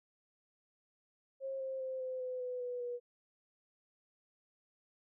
sine tone with pitch steps, 537 / 529.3 / 521.7 / 514.2 / 506.9 / 499.6 / 492.4 / 485.4 Hz, C5 / C5 / C5 / C5 / B4 / B4 / B4 / B4, +45 / +20 / -5 / -30 / +45 / +20 / -5 / -30 cents, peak -37 dBFS, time 1.4-3 s, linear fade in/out 50 ms, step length 200 ms, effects none

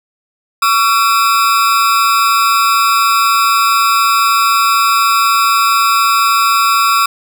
40% pulse ring-modulated tone, 1244.5 Hz, D#6, in tune, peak -5 dBFS, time 0.62-7.06 s, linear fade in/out 5 ms, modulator 112 Hz, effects none

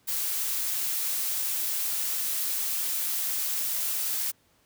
blue noise, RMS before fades -29 dBFS, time 0.07-4.32 s, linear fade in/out 20 ms, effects pink hiss -65 dBFS RMS until 4.65 s + high-pass 60 Hz 12 dB/octave

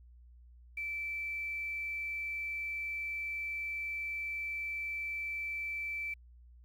sine tone with quantisation, 2326 Hz, D7, 17 cents flat, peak -35 dBFS, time 0.77-6.14 s, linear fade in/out 5 ms, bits 10, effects added 60 Hz sine -54 dBFS peak until 6.64 s

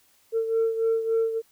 sine beating tone pair, 451.2 / 454.7 Hz, A4 / A#4, +44 / -43 cents, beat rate 3.5 Hz, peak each -21 / -27 dBFS, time 0.32-1.42 s, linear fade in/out 50 ms, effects tanh soft clip ceiling -17 dBFS + white hiss -62 dBFS RMS until 1.51 s

